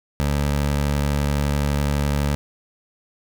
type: tone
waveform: 20% pulse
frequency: 71.9 Hz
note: D2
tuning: 36 cents flat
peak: -14 dBFS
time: 0.2-2.35 s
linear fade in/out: 0 ms
effects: none